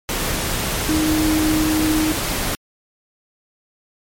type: tone in noise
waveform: sine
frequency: 311.1 Hz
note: D#4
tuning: in tune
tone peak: -16 dBFS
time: 0.89-2.12 s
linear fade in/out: 0 ms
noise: pink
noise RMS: -22 dBFS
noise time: 0.09-2.55 s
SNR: +3 dB
effects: MP3 64 kbps